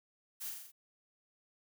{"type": "noise with echo", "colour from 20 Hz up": "blue", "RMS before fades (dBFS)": -42, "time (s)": [0.4, 0.51], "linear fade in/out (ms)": 20, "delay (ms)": 42, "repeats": 5, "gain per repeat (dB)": -3, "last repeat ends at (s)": 0.72, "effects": []}